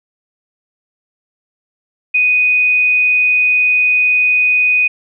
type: tone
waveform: sine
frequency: 2489 Hz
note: D#7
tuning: in tune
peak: -9 dBFS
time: 2.14-4.88 s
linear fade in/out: 10 ms
effects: none